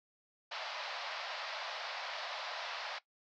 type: band-pass noise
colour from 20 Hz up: pink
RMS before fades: -42 dBFS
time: 0.51-2.99 s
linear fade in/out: 10 ms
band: 590 to 5100 Hz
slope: 48 dB/octave
effects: noise-tail reverb RT60 0.1 s tail -17 dB re dry